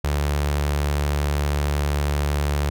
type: tone with notch filter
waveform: sawtooth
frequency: 72.7 Hz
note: D2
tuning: 17 cents flat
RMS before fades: -22 dBFS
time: 0.04-2.7 s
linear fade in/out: 5 ms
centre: 250 Hz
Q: 1.7
effects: none